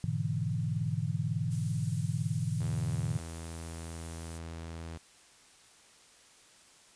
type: chord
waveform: sine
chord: E dominant seventh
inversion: first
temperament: equal with one note detuned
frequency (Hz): 104.55 / 123.47 / 146.83 / 164.81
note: G#2 / B2 / D3 / E3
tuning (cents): +12 / 0 / 0 / 0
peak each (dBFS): -35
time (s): 0.04-3.19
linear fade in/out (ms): 0
type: noise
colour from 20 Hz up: violet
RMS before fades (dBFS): -44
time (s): 1.5-4.39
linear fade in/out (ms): 20
type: tone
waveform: sawtooth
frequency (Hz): 82.41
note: E2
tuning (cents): 0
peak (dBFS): -36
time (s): 2.6-4.98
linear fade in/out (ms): 10
effects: white hiss -59 dBFS RMS until 6.95 s + resampled to 22050 Hz